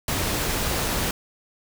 pink noise, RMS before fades -25 dBFS, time 0.08-1.11 s, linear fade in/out 2 ms, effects none

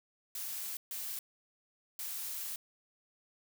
blue noise bursts at uneven times, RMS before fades -40 dBFS, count 3, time 0.35-0.77 / 0.91-1.19 / 1.99-2.56 s, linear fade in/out 2 ms, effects none

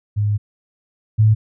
sine tone pair in turn, 104.1 / 108.59 Hz, G#2 / A2, +5 / -22 cents, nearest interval minor second, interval 73 cents, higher second, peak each -15 / -9 dBFS, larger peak second, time 0.16-0.38 / 1.18-1.35 s, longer first, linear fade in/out 20 ms, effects none

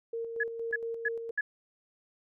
sine tone with tremolo, 460 Hz, A#4, 23 cents flat, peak -32 dBFS, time 0.13-1.31 s, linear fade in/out 5 ms, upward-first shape square, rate 4.3 Hz, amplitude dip 40%
sine tone bursts, 1694 Hz, G#6, 34 cents sharp, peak -26 dBFS, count 4, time 0.4-1.41 s, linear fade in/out 5 ms, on 35 ms, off 290 ms
effects none

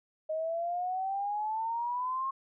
sine exponential sweep, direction up, 622.3 to 1082 Hz, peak -30 dBFS, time 0.29-2.31 s, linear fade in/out 10 ms, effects none

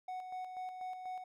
triangle tone with tremolo, 740 Hz, F#5, in tune, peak -37 dBFS, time 0.08-1.24 s, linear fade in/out 5 ms, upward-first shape square, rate 4.1 Hz, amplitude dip 45%, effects none

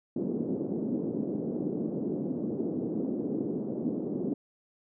pink band-pass noise, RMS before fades -32 dBFS, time 0.16-4.34 s, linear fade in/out 5 ms, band 200 to 400 Hz, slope 24 dB/octave, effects none

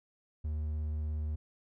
triangle tone, 76.4 Hz, D#2, 31 cents flat, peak -30 dBFS, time 0.44-1.36 s, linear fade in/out 10 ms, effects none

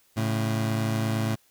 25% pulse tone pair together, 110 / 138.75 Hz, A2 / C#3, 0 / +2 cents, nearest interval major third, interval 402 cents, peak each -21 / -29 dBFS, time 0.16-1.36 s, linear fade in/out 20 ms, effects white hiss -63 dBFS RMS until 1.5 s

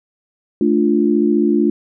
sine chord, D minor, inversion second, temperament equal, 220 / 293.7 / 349.2 Hz, A3 / D4 / F4, 0 / 0 / 0 cents, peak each -16 dBFS, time 0.61-1.7 s, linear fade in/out 2 ms, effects none

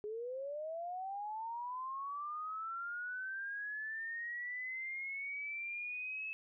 sine linear sweep, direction up, 412.1 to 2606 Hz, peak -39 dBFS, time 0.04-6.33 s, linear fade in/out 0 ms, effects none

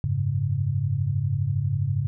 sine chord, F# suspended second, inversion none, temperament equal with one note detuned, 91.49 / 103.83 / 138.59 Hz, F#2 / G#2 / C#3, -19 / 0 / 0 cents, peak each -30 / -25 / -25 dBFS, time 0.04-2.07 s, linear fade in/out 0 ms, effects none

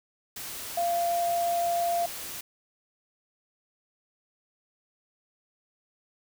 sine tone in noise, 690 Hz, F5, 21 cents flat, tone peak -24 dBFS, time 0.77-2.06 s, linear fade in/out 5 ms, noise white, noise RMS -38 dBFS, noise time 0.36-2.41 s, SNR +11 dB, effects none

